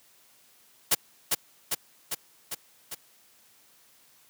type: noise with echo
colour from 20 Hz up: white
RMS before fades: -21 dBFS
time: 0.91-0.95 s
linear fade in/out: 10 ms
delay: 400 ms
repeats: 5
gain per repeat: -3 dB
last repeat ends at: 2.95 s
effects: white hiss -60 dBFS RMS until 4.29 s + high-pass 100 Hz 12 dB/octave